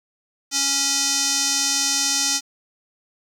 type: tone with band-pass filter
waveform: square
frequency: 277.6 Hz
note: C#4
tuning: 3 cents sharp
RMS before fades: -21 dBFS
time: 0.51-2.41 s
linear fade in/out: 50 ms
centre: 5900 Hz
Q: 3
effects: 8-bit